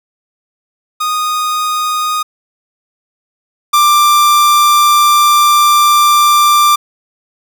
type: tone pair in turn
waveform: 45% pulse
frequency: 1238 / 1182.8 Hz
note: D#6 / D6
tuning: -9 / +12 cents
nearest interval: minor second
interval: 79 cents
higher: first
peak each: -13 / -6 dBFS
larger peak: second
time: 1-2.23 / 3.73-6.76 s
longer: second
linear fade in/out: 10 ms
effects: none